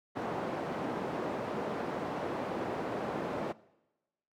white band-pass noise, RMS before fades -36 dBFS, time 0.15-3.53 s, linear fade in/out 20 ms, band 170 to 680 Hz, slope 12 dB/octave, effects noise-tail reverb RT60 1.0 s tail -21 dB re dry

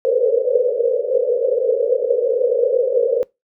pink band-pass noise, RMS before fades -17 dBFS, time 0.05-3.23 s, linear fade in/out 0 ms, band 460 to 530 Hz, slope 96 dB/octave, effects noise-tail reverb RT60 0.2 s tail -23 dB re dry

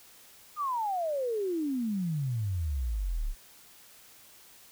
sine exponential sweep, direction down, 1244.5 to 31.69 Hz, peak -28 dBFS, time 0.56-3.35 s, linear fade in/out 50 ms, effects white hiss -55 dBFS RMS until 4.71 s

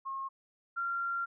sine tone pair in turn, 1079 / 1380.4 Hz, C#6 / F6, -47 / -21 cents, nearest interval major third, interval 426 cents, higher second, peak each -35 / -31 dBFS, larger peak second, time 0.05-0.29 / 0.76-1.26 s, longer second, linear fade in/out 20 ms, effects none

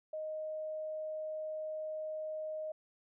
sine tone, 622.3 Hz, D#5, in tune, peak -37 dBFS, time 0.13-2.72 s, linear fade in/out 5 ms, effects none

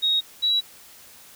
sine tone pair in turn, 3764 / 3902 Hz, A#7 / B7, +16 / -22 cents, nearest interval minor second, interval 62 cents, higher second, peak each -18 dBFS, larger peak neither, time 0.02-0.21 / 0.42-0.61 s, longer neither, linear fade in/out 20 ms, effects white hiss -48 dBFS RMS until 1.35 s

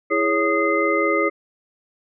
sine tone cluster, 330.2 / 415 / 555 / 1240 / 2069 Hz, E4 / G#4 / C#5 / D#6 / C7, +3 / -1 / +2 / -6 / -20 cents, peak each -23 dBFS, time 0.1-1.3 s, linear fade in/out 20 ms, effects none

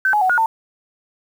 sine tone with pitch steps, 1536 / 840 / 745 / 1442 / 899 Hz, G6 / G#5 / F#5 / F#6 / A5, -36 / +19 / +12 / -45 / +37 cents, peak -13 dBFS, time 0.05-0.46 s, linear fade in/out 2 ms, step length 82 ms, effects 7-bit

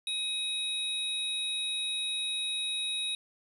sine tone cluster, 2532 / 3805 / 10260 Hz, D#7 / A#7 / E9, +30 / +35 / -48 cents, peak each -39 / -31 / -40 dBFS, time 0.07-3.15 s, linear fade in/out 2 ms, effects 10-bit

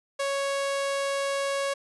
sawtooth tone, 554.4 Hz, C#5, in tune, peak -22 dBFS, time 0.19-1.74 s, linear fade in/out 10 ms, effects resampled to 24000 Hz

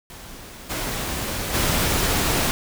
pink noise with level steps, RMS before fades -40 / -27 / -21 dBFS, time 0.1-2.51 s, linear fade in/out 0 ms, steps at 0.69 / 1.53 s, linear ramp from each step 20 ms, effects none

